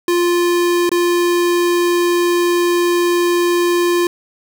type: tone with dropouts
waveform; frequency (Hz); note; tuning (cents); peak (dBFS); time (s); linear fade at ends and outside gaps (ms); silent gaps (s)
square; 349.2; F4; 0; -13; 0.08-4.07; 2; 0.893-0.916
effects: 8-bit